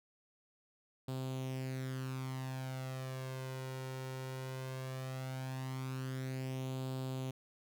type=tone with flanger; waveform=sawtooth; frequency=130.81 Hz; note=C3; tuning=in tune; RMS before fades=-41 dBFS; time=1.08-7.31 s; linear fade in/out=5 ms; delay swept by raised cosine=0.25 to 2.15 ms; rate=0.17 Hz; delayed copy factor=+0.6; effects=none